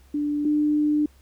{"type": "tone pair in turn", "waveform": "sine", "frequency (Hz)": [293.7, 298.8], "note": ["D4", "D4"], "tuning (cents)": [0, 30], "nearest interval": "unison", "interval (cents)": 30, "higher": "second", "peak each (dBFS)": [-22, -18], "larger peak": "second", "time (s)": [[0.14, 0.45], [0.45, 1.06]], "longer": "second", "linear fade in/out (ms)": 5, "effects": ["added 67 Hz sine -52 dBFS peak until 1.21 s", "pink hiss -60 dBFS RMS until 1.21 s"]}